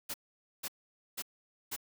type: noise bursts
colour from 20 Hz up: white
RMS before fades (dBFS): -38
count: 4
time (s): 0.09-1.764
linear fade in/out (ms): 10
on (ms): 51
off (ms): 490
effects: none